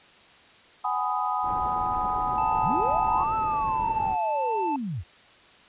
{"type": "chord", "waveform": "sine", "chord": "G# minor seventh", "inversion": "third", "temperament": "just", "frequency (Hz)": [747.5, 830.6, 996.7, 1245.9], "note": ["F#5", "G#5", "B5", "D#6"], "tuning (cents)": [17, 0, 16, 2], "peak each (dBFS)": [-31, -29, -30, -29], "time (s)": [0.84, 3.24], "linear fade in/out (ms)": 10}
{"type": "low-pass noise", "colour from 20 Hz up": "pink", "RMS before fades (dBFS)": -38, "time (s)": [1.42, 4.17], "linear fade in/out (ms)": 50, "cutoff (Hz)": 900, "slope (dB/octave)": 12}
{"type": "tone with vibrato", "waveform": "triangle", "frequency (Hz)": 880, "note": "A5", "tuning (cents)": 0, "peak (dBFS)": -23, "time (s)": [2.38, 4.76], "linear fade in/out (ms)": 2, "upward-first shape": "sine", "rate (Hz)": 1.5, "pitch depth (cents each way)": 15}
{"type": "linear two-way sweep", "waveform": "sine", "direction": "up then down", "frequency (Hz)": [64.8, 1330, 64.8], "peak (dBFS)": -28, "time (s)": [2.61, 5.04], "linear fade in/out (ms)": 50, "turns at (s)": 3.35}
{"effects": ["white hiss -53 dBFS RMS until 5.68 s", "resampled to 8000 Hz"]}